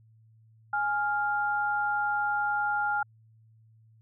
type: tone pair together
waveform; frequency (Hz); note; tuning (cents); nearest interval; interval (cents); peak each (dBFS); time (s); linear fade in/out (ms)
sine; 830.6 / 1399.5; G#5 / F6; 0 / +3; major sixth; 903; -28; 0.73-3.03; 5
effects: added 111 Hz sine -56 dBFS peak until 4.01 s